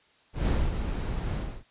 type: noise with ADSR envelope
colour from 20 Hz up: brown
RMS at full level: -23 dBFS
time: 0.33-1.64 s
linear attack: 140 ms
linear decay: 240 ms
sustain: -7 dB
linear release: 260 ms
effects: white hiss -62 dBFS RMS until 1.7 s + resampled to 8000 Hz